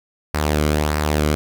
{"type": "tone with flanger", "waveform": "sawtooth", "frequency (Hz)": 75.4, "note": "D2", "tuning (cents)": 46, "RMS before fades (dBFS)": -19, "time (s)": [0.34, 1.35], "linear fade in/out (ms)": 0, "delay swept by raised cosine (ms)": [0.29, 1.15], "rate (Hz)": 1.6, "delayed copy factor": -0.5, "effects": []}